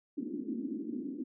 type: band-pass noise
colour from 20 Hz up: white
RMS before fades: -38 dBFS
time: 0.17-1.24 s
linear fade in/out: 10 ms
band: 230 to 310 Hz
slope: 48 dB/octave
effects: none